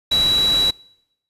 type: tone in noise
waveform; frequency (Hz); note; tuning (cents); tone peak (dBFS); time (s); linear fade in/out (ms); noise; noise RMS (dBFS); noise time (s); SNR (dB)
sine; 3913; B7; -17; -14; 0.11-0.71; 10; pink; -28; 0.11-0.71; +11
effects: noise-tail reverb RT60 0.9 s tail -26 dB re dry + resampled to 32000 Hz